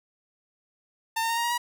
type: tone with pitch steps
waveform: sawtooth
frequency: 900 / 912 / 924.2 / 936.6 / 949.1 / 961.8 Hz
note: A5 / A#5 / A#5 / A#5 / A#5 / B5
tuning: +39 / -38 / -15 / +8 / +31 / -46 cents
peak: -21 dBFS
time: 1.16-1.58 s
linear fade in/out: 10 ms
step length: 70 ms
effects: none